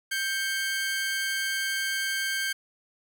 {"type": "tone pair together", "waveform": "sawtooth", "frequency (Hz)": [1572.5, 2199], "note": ["G6", "C#7"], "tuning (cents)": [5, -14], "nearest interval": "tritone", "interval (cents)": 581, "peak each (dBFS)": [-24, -31], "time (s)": [0.11, 2.53], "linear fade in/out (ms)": 10, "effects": ["10-bit"]}